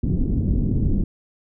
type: low-pass noise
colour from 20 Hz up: pink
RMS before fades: -20 dBFS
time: 0.03-1.04 s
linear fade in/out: 5 ms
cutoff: 290 Hz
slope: 24 dB/octave
effects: none